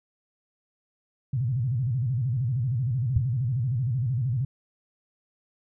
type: tone with vibrato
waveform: sine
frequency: 123.8 Hz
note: B2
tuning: 5 cents sharp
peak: -23 dBFS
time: 1.33-4.45 s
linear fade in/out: 5 ms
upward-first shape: square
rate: 13 Hz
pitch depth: 160 cents each way
type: tone with exponential decay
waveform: sine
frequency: 88 Hz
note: F2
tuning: 14 cents sharp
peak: -17 dBFS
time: 3.16-3.24 s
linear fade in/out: 5 ms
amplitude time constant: 17 ms
effects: none